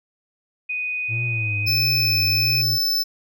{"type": "tone with pitch glide", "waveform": "sine", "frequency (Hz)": [2489, 2503], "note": ["D#7", "D#7"], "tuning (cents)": [0, 10], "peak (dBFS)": -23, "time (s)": [0.69, 2.62], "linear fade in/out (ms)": 10, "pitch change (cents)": 10, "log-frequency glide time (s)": [1.38, 1.54]}
{"type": "tone with vibrato", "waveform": "triangle", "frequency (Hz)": 111.1, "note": "A2", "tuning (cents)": 17, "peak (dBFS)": -22, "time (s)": [1.08, 2.79], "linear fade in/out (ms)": 50, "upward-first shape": "triangle", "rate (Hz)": 1.5, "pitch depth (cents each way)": 150}
{"type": "tone", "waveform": "square", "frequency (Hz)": 5274, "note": "E8", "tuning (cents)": 0, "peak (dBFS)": -19, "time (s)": [1.66, 3.04], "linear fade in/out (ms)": 20}
{"effects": []}